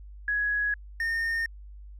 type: tone pair in turn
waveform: sine / triangle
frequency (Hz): 1672 / 1829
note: G#6 / A#6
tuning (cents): +11 / -33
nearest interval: major second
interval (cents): 156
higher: second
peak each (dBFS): -24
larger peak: neither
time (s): 0.28-0.74 / 1-1.46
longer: neither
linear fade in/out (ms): 2
effects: added 50 Hz sine -42 dBFS peak until 1.99 s